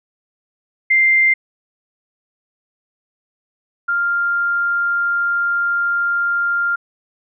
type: tone pair in turn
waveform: sine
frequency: 2093 / 1396.9 Hz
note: C7 / F6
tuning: 0 / 0 cents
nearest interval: perfect fifth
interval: 700 cents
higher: first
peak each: -10 / -15 dBFS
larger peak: first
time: 0.9-1.34 / 3.88-6.76 s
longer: second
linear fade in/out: 10 ms
effects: none